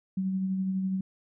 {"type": "tone with tremolo", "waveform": "sine", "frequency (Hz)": 189.6, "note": "F#3", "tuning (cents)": 43, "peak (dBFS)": -25, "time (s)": [0.17, 1.01], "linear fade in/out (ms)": 5, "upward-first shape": "sine", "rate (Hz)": 12, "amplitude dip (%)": 30, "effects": []}